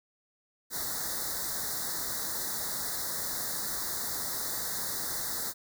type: band-stop noise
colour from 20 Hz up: white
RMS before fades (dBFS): -34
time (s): 0.7-5.54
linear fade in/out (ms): 50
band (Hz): 2000 to 3700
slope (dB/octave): 96
effects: none